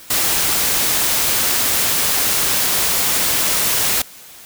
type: noise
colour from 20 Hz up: white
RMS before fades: -17 dBFS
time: 0.1-4.02 s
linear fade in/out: 5 ms
effects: white hiss -40 dBFS RMS until 4.45 s